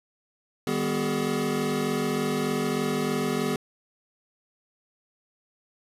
square tone cluster, 155.6 / 200.7 / 247.3 / 380.6 / 423.9 Hz, D#3 / G3 / B3 / F#4 / G#4, 0 / +41 / +3 / +49 / +35 cents, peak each -34 / -33 / -30 / -33 / -31 dBFS, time 0.67-3.56 s, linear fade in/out 2 ms, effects resampled to 32000 Hz

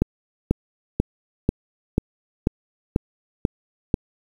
click train, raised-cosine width 3 ms, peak -4 dBFS, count 9, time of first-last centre 0.02-3.942 s, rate 2.04 Hz, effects 7-bit

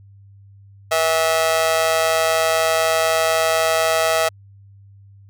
sawtooth tone with amplitude modulation, 648 Hz, E5, 30 cents flat, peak -8 dBFS, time 0.91-4.29 s, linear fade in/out 10 ms, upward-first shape sine, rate 164 Hz, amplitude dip 85%, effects added 99 Hz sine -43 dBFS peak until 5.29 s

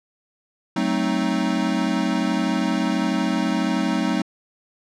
square chord, F# diminished seventh, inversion none, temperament equal with one note detuned, 187.8 / 220 / 261.6 / 311.1 Hz, F#3 / A3 / C4 / Eb4, +26 / 0 / 0 / 0 cents, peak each -26 dBFS, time 0.76-4.22 s, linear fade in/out 5 ms, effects low-pass 6000 Hz 12 dB/octave

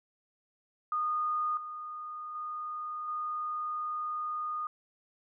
sine tone with level steps, 1228 Hz, D#6, 23 cents flat, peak -28 / -38 / -35 / -32 dBFS, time 0.92-4.67 s, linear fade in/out 2 ms, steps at 1.57 / 2.35 / 3.08 s, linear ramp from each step 2 ms, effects none

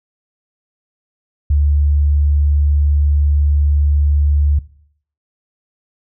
sine tone, 72.8 Hz, D2, 15 cents flat, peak -10 dBFS, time 1.5-4.59 s, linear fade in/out 5 ms, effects noise-tail reverb RT60 0.6 s tail -18 dB re dry

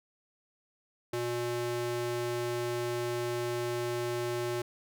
square tone with high-pass filter, 120 Hz, B2, 49 cents flat, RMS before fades -33 dBFS, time 1.13-4.62 s, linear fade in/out 5 ms, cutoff 260 Hz, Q 2.1, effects none

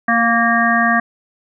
harmonic tone with a mistuned harmonic, 231.2 Hz, A#3, 14 cents flat, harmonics 1 / 3 / 5 / 7 / 8, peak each -18 / -18 / -18 / -18 / -18 dBFS, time 0.08-1 s, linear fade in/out 5 ms, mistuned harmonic 3, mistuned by +19 cents, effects none

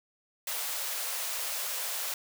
white high-pass noise, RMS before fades -34 dBFS, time 0.47-2.14 s, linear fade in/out 2 ms, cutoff 470 Hz, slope 48 dB/octave, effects none

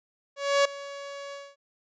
sawtooth tone with ADSR envelope, 562 Hz, C#5, 24 cents sharp, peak -14 dBFS, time 0.36-1.56 s, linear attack 290 ms, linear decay 6 ms, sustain -19 dB, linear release 230 ms, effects resampled to 16000 Hz

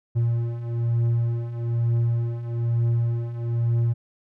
triangle beating tone pair, 116.54 / 117.64 Hz, A#2 / A#2, 0 / +16 cents, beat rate 1.1 Hz, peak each -25 / -20 dBFS, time 0.15-3.94 s, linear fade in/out 20 ms, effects none

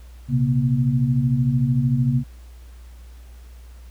sine tone cluster, 120.9 / 134.2 / 239.2 Hz, B2 / C3 / A#3, -36 / +44 / +45 cents, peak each -24 / -18 / -23 dBFS, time 0.28-2.24 s, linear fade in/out 50 ms, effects added 60 Hz sine -39 dBFS peak until 3.9 s + pink hiss -55 dBFS RMS until 3.9 s

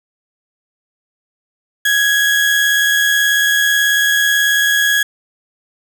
35% pulse tone pair together, 1588 / 1666.3 Hz, G6 / G#6, +22 / +5 cents, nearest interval minor second, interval 83 cents, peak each -22 / -10 dBFS, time 1.85-5.03 s, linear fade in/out 5 ms, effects none

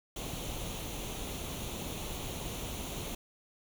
pink noise with comb filter, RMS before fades -39 dBFS, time 0.16-3.15 s, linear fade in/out 5 ms, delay 0.3 ms, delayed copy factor +0.6, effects none

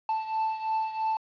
triangle beating tone pair, 880 / 883 Hz, A5 / A5, 0 / +6 cents, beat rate 3 Hz, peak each -26 / -31 dBFS, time 0.09-1.17 s, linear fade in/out 2 ms, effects resampled to 11025 Hz + 9-bit

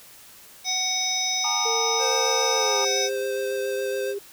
harmonic tone, 745 Hz, F#5, 12 cents sharp, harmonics 1 / 3 / 5 / 7 / 8, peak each -33 / -31 / -29 / -28 / -27 dBFS, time 0.64-3.1 s, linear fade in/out 50 ms
triangle chord, Ab suspended second, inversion none, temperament equal with one note detuned, 830.6 / 932.3 / 1218.9 Hz, Ab5 / Bb5 / Eb6, 0 / 0 / -36 cents, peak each -29 dBFS, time 1.44-2.85 s, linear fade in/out 5 ms
sine tone with pitch glide, 455.6 to 401.2 Hz, A#4 to G4, -40 to +40 cents, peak -27 dBFS, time 1.65-4.19 s, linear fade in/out 10 ms, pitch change -220 cents, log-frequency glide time 2.52-2.82 s
square tone with vibrato, 522 Hz, C5, 4 cents flat, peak -28 dBFS, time 1.98-4.15 s, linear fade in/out 50 ms, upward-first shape sine, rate 7.2 Hz, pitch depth 15 cents each way
effects white hiss -48 dBFS RMS until 4.32 s

